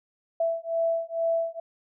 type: beating tone pair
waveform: sine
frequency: 662 / 664.2 Hz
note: E5 / E5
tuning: +7 / +13 cents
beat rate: 2.2 Hz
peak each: -27 dBFS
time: 0.4-1.6 s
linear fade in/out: 5 ms
effects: none

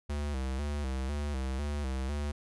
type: tone with vibrato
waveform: square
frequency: 69.3 Hz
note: C#2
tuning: in tune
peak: -32 dBFS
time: 0.09-2.32 s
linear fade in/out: 10 ms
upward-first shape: square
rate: 2 Hz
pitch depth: 92 cents each way
effects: resampled to 24000 Hz

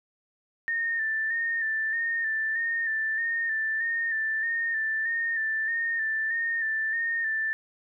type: tone with vibrato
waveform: sine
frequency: 1803 Hz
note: A6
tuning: 42 cents sharp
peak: -25 dBFS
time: 0.68-7.53 s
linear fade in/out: 0 ms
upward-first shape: square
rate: 1.6 Hz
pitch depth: 33 cents each way
effects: none

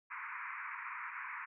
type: band-pass noise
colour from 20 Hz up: pink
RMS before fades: -44 dBFS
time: 0.1-1.46 s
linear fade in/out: 20 ms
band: 960 to 2400 Hz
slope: 96 dB/octave
effects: none

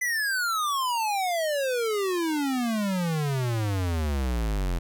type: exponential sweep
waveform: square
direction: down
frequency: 2022 to 41.73 Hz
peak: -25 dBFS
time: 0.01-4.79 s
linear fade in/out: 10 ms
effects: none

